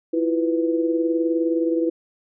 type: tone cluster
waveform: sine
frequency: 329.4 / 348.8 / 494.7 Hz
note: E4 / F4 / B4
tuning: -1 / -2 / +3 cents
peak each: -20 / -27 / -24 dBFS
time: 0.13-1.9 s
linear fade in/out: 10 ms
effects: none